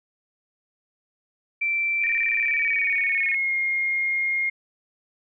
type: tone with pitch glide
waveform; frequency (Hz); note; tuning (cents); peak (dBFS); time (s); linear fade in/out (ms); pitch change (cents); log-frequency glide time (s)
sine; 2342 to 2135; D7 to C7; -5 to +34; -21; 1.61-4.5; 10; -161; 2.37-3.55
type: tone with vibrato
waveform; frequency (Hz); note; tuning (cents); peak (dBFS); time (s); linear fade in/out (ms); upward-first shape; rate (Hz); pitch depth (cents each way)
sine; 2123; C7; +25; -26; 2.01-3.35; 5; square; 18; 250
effects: none